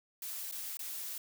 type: noise with dropouts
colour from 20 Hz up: blue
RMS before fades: -41 dBFS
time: 0.22-1.18 s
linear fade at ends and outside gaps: 2 ms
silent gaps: 0.513-0.523 / 0.771-0.792 s
effects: none